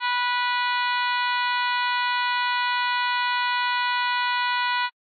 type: harmonic tone with a mistuned harmonic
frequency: 490.6 Hz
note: B4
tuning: 12 cents flat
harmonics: 2 / 3 / 4 / 5 / 6 / 7 / 8 / 9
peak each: -24 / -28 / -30 / -32 / -34 / -35 / -36 / -37 dBFS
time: 0-4.9 s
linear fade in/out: 50 ms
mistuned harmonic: 9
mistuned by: -50 cents
effects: AAC 48 kbps